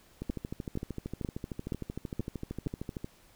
two click trains, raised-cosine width 3 ms, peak -19 / -23 dBFS, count 6 / 38, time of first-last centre 0.3-2.67 / 0.22-3.044 s, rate 2.11 / 13.1 Hz, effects pink hiss -61 dBFS RMS until 3.35 s

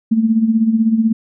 sine tone with tremolo, 223.5 Hz, A3, 27 cents sharp, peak -8 dBFS, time 0.11-1.13 s, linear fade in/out 10 ms, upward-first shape sine, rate 16 Hz, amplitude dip 65%, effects none

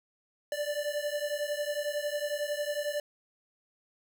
square beating tone pair, 583 / 594 Hz, D5 / D5, -13 / +20 cents, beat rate 11 Hz, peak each -34 / -35 dBFS, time 0.52-3 s, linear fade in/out 2 ms, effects none

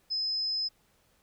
sine tone, 5100 Hz, D#8, 42 cents sharp, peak -28 dBFS, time 0.1-0.69 s, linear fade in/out 20 ms, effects pink hiss -68 dBFS RMS until 1.22 s

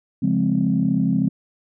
sine chord, Db major seventh, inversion none, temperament equal, 138.59 / 174.61 / 207.7 / 261.6 Hz, Db3 / F3 / Ab3 / C4, 0 / 0 / 0 / 0 cents, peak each -25 / -21 / -21 / -21 dBFS, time 0.22-1.29 s, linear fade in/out 10 ms, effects tanh soft clip ceiling -7 dBFS

